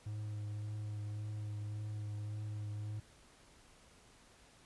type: tone with vibrato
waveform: triangle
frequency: 105.4 Hz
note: G#2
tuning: 26 cents sharp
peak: -37 dBFS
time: 0.06-3 s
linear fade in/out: 5 ms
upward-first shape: triangle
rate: 1.8 Hz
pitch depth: 19 cents each way
effects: pink hiss -63 dBFS RMS until 4.65 s + resampled to 24000 Hz